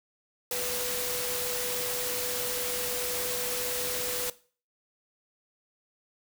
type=tone in noise; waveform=sine; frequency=493.9 Hz; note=B4; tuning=in tune; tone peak=-35 dBFS; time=0.51-4.3 s; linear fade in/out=2 ms; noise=white; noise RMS=-32 dBFS; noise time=0.51-4.3 s; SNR=-6 dB; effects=noise-tail reverb RT60 0.4 s tail -18 dB re dry